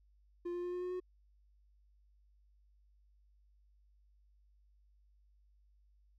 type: tone with pitch steps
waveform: triangle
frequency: 349.2 / 352.2 / 355.3 / 358.4 / 361.5 / 364.7 Hz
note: F4 / F4 / F4 / F4 / F#4 / F#4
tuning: 0 / +15 / +30 / +45 / -40 / -25 cents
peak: -35 dBFS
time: 0.45-1.002 s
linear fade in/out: 10 ms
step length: 92 ms
effects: added 50 Hz sine -65 dBFS peak until 6.18 s